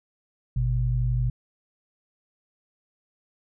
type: tone pair together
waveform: sine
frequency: 52.05 / 123.8 Hz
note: G#1 / B2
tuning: +5 / +5 cents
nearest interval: octave + minor third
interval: 1500 cents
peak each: -25 / -23 dBFS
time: 0.56-1.3 s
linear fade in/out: 5 ms
effects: none